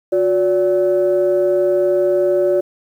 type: tone pair together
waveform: sine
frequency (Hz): 362.2 / 575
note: F#4 / D5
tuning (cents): -37 / -37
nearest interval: minor sixth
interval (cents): 800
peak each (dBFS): -14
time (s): 0.12-2.61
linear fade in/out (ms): 10
effects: tanh soft clip ceiling -7 dBFS + 8-bit